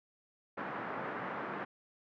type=band-pass noise; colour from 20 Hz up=white; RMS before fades=-40 dBFS; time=0.57-1.65 s; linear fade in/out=10 ms; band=140 to 1600 Hz; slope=24 dB/octave; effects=none